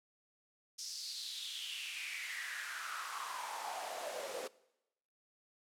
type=noise with high-pass filter sweep; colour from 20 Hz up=pink; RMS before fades=-43 dBFS; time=0.78-4.48 s; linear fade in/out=10 ms; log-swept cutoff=5500 to 470 Hz; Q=5.1; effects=noise-tail reverb RT60 0.9 s tail -21 dB re dry + low-pass 11000 Hz 12 dB/octave